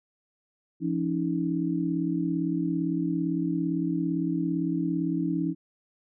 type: tone cluster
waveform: sine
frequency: 170.2 / 281.1 / 318.8 Hz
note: F3 / C#4 / D#4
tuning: -44 / +24 / +42 cents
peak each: -29 dBFS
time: 0.8-5.55 s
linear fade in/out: 50 ms
effects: none